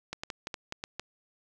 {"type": "clicks", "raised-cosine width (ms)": 0.2, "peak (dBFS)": -18, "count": 8, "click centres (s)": [0.13, 0.235, 0.302, 0.471, 0.542, 0.724, 0.839, 0.996], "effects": []}